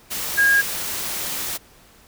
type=tone in noise; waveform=sine; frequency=1632 Hz; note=G#6; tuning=31 cents flat; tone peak=-13 dBFS; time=0.37-0.62 s; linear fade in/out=20 ms; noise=white; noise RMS=-27 dBFS; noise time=0.1-1.58 s; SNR=+11 dB; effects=pink hiss -51 dBFS RMS until 2.07 s